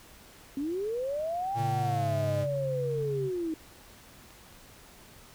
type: linear two-way sweep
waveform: sine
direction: up then down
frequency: 264.8 to 810 to 311.3 Hz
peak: -29 dBFS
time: 0.57-3.54 s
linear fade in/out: 2 ms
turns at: 1.57 s
type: tone with pitch glide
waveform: 45% pulse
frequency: 114.3 to 102.42 Hz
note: A#2 to G#2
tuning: -34 to -24 cents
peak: -31 dBFS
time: 1.54-2.47 s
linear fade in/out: 50 ms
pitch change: -190 cents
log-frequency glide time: 1.84-2.15 s
type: tone with vibrato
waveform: sine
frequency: 138.59 Hz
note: C#3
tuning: in tune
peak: -32 dBFS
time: 1.56-3.31 s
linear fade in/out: 50 ms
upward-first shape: sine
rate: 2.2 Hz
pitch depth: 12 cents each way
type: clicks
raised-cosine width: 0.2 ms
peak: -38 dBFS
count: 3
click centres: 2.914 / 4.306 / 4.526 s
effects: pink hiss -53 dBFS RMS until 5.34 s